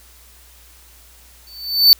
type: tone with exponential growth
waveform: square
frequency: 4526 Hz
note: C#8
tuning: 35 cents sharp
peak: -3 dBFS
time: 1.47-1.93 s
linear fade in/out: 0 ms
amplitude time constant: 100 ms
effects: added 60 Hz sine -48 dBFS peak until 1.99 s + white hiss -48 dBFS RMS until 1.99 s